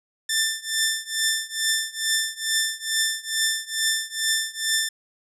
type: tone with tremolo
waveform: 10% pulse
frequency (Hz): 1778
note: A6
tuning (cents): +18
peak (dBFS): -9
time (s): 0.29-4.89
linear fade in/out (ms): 5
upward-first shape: triangle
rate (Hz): 2.3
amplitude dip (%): 95
effects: low-pass 11000 Hz 12 dB/octave